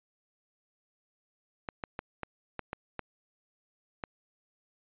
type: clicks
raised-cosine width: 0.5 ms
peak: -20 dBFS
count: 8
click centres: 1.688 / 1.838 / 1.991 / 2.233 / 2.593 / 2.731 / 2.993 / 4.038 s
effects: resampled to 8000 Hz